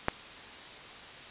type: click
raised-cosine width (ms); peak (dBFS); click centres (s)
0.5; -10; 0.084
effects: white hiss -46 dBFS RMS until 1.3 s + resampled to 8000 Hz